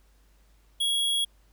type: tone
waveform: square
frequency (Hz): 3322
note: G#7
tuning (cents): 0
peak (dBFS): -24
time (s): 0.8-1.25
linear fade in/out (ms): 10
effects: added 50 Hz sine -58 dBFS peak until 1.52 s + pink hiss -67 dBFS RMS until 1.52 s